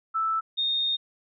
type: tone pair in turn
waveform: sine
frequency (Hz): 1318.5 / 3683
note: E6 / A#7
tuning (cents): 0 / -22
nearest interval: octave + tritone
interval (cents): 1778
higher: second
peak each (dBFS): -23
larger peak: neither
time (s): 0.14-0.41 / 0.57-0.97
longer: second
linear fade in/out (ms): 20
effects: none